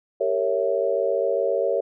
sine chord, G diminished seventh, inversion none, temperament equal with one note detuned, 392 / 459.5 / 554.4 / 659.3 Hz, G4 / Bb4 / Db5 / Fb5, 0 / -25 / 0 / 0 cents, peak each -27 / -25 / -23 / -28 dBFS, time 0.2-1.81 s, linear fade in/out 10 ms, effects none

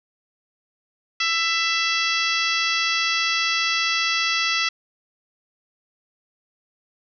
harmonic tone with a mistuned harmonic, 665 Hz, E5, 15 cents sharp, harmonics 2 / 3 / 4 / 5 / 6 / 7 / 8 / 9, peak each -27 / -26 / -25 / -27 / -32 / -29 / -31 / -34 dBFS, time 1.2-4.69 s, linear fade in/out 5 ms, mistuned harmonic 6, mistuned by +19 cents, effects none

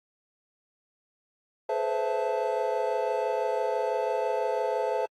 triangle tone cluster, 428.3 / 501 / 527 / 666 / 878 Hz, A4 / B4 / C5 / E5 / A5, -47 / +25 / +12 / +18 / -4 cents, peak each -30 dBFS, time 1.69-5.06 s, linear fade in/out 5 ms, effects AAC 48 kbps

